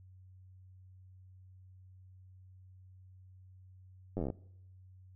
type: slowing click train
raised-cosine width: 2 ms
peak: -23 dBFS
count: 11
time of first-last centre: 4.17-4.302 s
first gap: 10 ms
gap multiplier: 1.06
effects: noise-tail reverb RT60 0.8 s tail -23 dB re dry + added 93 Hz sine -54 dBFS peak until 5.15 s